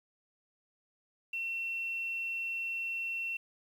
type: tone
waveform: sine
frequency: 2710 Hz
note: E7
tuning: 47 cents sharp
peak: -33 dBFS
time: 1.33-3.37 s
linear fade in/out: 5 ms
effects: 10-bit